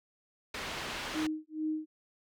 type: low-pass noise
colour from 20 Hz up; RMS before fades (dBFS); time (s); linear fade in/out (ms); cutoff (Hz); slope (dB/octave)
white; -39; 0.54-1.27; 5; 3100; 12
type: tone with tremolo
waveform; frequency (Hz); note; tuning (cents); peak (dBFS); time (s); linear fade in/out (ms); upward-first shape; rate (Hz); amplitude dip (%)
sine; 311.1; D#4; 0; -29; 1.14-1.86; 20; sine; 2.3; 100
effects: none

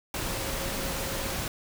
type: tone in noise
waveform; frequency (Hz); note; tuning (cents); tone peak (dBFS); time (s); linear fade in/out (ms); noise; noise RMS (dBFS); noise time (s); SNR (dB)
sine; 543; C#5; -36; -40; 0.3-1.34; 2; pink; -32; 0.14-1.48; -11
effects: none

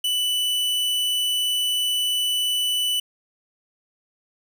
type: tone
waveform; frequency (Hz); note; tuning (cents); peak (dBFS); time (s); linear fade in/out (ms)
45% pulse; 2979; F#7; +11; -20; 0.04-3; 5
effects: none

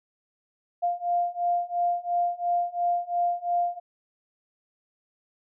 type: beating tone pair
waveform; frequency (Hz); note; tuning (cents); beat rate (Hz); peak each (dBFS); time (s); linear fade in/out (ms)
sine; 698.5 / 701.4; F5 / F5; 0 / +7; 2.9; -27 / -26; 0.82-3.8; 20
effects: none

